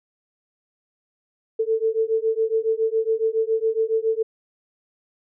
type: beating tone pair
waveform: sine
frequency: 441.8 / 449 Hz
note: A4 / A4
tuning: +7 / +35 cents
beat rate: 7.2 Hz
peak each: -22 dBFS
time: 1.59-4.23 s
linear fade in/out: 10 ms
effects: none